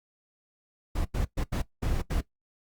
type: noise bursts at uneven times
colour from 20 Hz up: brown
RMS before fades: -27 dBFS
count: 6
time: 0.95-1.05 / 1.14-1.25 / 1.37-1.44 / 1.52-1.62 / 1.82-2.02 / 2.1-2.21 s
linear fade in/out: 10 ms
effects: noise-tail reverb RT60 0.1 s tail -17 dB re dry + Opus 48 kbps